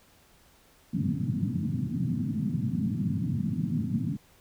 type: band-pass noise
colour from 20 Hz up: white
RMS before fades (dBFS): -29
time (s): 0.93-4.17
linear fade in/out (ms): 10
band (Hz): 100 to 250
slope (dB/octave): 48
effects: pink hiss -60 dBFS RMS until 4.4 s